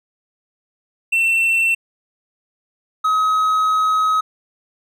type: tone pair in turn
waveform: triangle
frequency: 2694 / 1271.4 Hz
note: E7 / D#6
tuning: +37 / +37 cents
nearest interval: octave + minor second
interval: 1300 cents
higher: first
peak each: -12 dBFS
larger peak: neither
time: 1.12-1.75 / 3.04-4.21 s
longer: second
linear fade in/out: 10 ms
effects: none